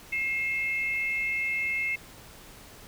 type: tone pair together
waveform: sine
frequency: 2141 / 2637 Hz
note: C7 / E7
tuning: +39 / 0 cents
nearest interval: major third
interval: 361 cents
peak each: -27 / -33 dBFS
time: 0.12-1.96 s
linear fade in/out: 10 ms
effects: pink hiss -49 dBFS RMS until 2.87 s